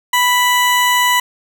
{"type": "tone", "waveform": "20% pulse", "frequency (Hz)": 987.8, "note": "B5", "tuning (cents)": 0, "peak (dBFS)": -6, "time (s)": [0.13, 1.2], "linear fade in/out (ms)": 5, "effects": []}